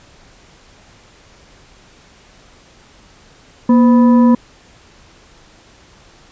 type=tone with frequency modulation; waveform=sine; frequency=237.8 Hz; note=A#3; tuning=35 cents sharp; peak=-6 dBFS; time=3.69-4.35 s; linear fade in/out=5 ms; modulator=749 Hz; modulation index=0.45; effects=pink hiss -46 dBFS RMS until 6.31 s + resampled to 16000 Hz